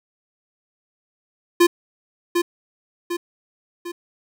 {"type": "tone with echo", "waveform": "square", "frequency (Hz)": 347.1, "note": "F4", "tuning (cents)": -11, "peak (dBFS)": -11, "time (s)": [1.6, 1.67], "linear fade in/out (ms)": 10, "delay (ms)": 750, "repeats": 3, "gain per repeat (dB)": -6, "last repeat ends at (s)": 3.92, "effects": []}